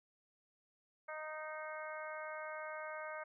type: harmonic tone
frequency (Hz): 309.6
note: D#4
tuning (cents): -9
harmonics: 2 / 3 / 4 / 5 / 6 / 7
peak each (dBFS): -46 / -51 / -49 / -49 / -57 / -52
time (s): 1.08-3.24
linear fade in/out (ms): 10
effects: none